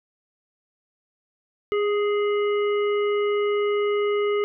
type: harmonic tone with a mistuned harmonic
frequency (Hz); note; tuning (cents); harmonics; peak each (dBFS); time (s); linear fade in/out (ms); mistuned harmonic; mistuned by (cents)
416; G#4; +3; 1 / 3 / 5 / 7; -20 / -31 / -34 / -39; 1.72-4.44; 0; 1; -15
effects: none